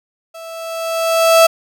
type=tone with level ramp; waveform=35% pulse; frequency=658 Hz; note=E5; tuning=3 cents flat; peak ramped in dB=-30 to -3 dBFS; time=0.34-1.47 s; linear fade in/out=10 ms; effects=none